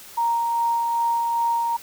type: tone with tremolo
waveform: sine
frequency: 932.3 Hz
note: A#5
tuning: in tune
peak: -18 dBFS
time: 0.17-1.77 s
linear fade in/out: 10 ms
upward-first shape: sine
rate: 2.5 Hz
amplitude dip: 25%
effects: white hiss -43 dBFS RMS until 1.82 s